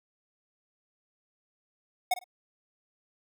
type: tone with echo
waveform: square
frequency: 733 Hz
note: F#5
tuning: 16 cents flat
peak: -23 dBFS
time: 2.11-2.14 s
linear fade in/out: 5 ms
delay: 51 ms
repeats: 2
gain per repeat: -14 dB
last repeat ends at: 2.242 s
effects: none